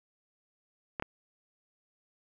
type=clicks; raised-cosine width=0.5 ms; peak=-18 dBFS; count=2; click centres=0.998 / 1.024 s; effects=none